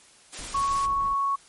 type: high-pass noise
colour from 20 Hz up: white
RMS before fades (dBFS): -37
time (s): 0.32-0.87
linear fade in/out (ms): 20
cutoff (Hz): 250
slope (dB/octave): 48
type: noise with tremolo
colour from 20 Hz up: brown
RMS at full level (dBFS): -39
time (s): 0.39-1.14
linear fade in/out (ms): 0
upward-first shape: square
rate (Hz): 6.5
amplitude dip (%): 45
type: tone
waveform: sine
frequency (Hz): 1108.7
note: C#6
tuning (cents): 0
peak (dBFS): -22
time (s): 0.54-1.36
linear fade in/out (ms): 10
effects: white hiss -54 dBFS RMS until 1.48 s + MP3 48 kbps